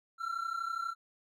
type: tone pair together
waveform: triangle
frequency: 1343 / 1375.2 Hz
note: E6 / F6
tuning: +32 / -27 cents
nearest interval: unison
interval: 41 cents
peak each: -34 / -36 dBFS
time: 0.18-0.95 s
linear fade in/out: 50 ms
effects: none